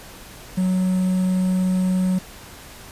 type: tone with quantisation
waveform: triangle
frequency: 185 Hz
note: F#3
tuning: in tune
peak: -15 dBFS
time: 0.57-2.19 s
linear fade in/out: 10 ms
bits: 7
effects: pink hiss -41 dBFS RMS until 2.91 s + resampled to 32000 Hz